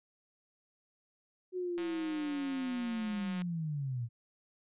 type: linear sweep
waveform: sine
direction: down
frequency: 370 to 112.7 Hz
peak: -33 dBFS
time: 1.52-4.09 s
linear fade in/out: 50 ms
type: click train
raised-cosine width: 0.3 ms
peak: -30 dBFS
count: 296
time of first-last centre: 1.78-3.419 s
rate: 180 Hz
effects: resampled to 8000 Hz